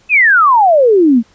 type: exponential sweep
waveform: sine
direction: down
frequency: 2637 to 217.1 Hz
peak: -5 dBFS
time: 0.09-1.23 s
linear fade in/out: 50 ms
effects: pink hiss -50 dBFS RMS until 1.34 s + resampled to 16000 Hz